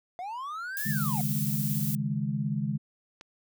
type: linear two-way sweep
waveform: triangle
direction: up then down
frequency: 690 to 1816 to 690 Hz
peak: -32 dBFS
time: 0.19-1.21 s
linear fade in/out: 0 ms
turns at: 0.89 s
type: noise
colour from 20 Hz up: violet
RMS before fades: -34 dBFS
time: 0.77-1.95 s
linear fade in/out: 0 ms
type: chord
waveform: sine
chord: C# suspended second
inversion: none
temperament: just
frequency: 138.59 / 155.92 / 207.9 Hz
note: C#3 / D#3 / G#3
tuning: 0 / +4 / +2 cents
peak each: -31 / -32 / -31 dBFS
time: 0.85-2.78 s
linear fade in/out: 20 ms
type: click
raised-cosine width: 0.2 ms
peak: -28 dBFS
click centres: 3.211 s
effects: none